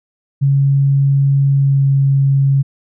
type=tone with pitch glide; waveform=sine; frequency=138.59 to 137.47 Hz; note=C#3 to C#3; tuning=0 to -14 cents; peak=-9 dBFS; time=0.41-2.63 s; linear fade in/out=20 ms; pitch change=-14 cents; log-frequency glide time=1.55-1.85 s; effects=none